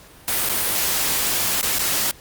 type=noise with dropouts; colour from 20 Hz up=white; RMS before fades=-21 dBFS; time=0.28-2.11 s; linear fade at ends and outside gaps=0 ms; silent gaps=0.489-0.496 / 1.612-1.629 / 1.785-1.793 s; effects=pink hiss -46 dBFS RMS until 2.2 s + Opus 48 kbps